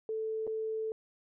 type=tone with dropouts; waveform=sine; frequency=440 Hz; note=A4; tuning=in tune; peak=-32 dBFS; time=0.09-0.92 s; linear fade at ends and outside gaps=1 ms; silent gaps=0.468-0.475 s; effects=none